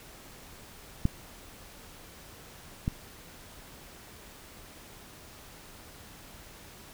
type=clicks; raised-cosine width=5 ms; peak=-11 / -15 dBFS; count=2; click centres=1.054 / 2.879 s; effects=pink hiss -50 dBFS RMS until 6.93 s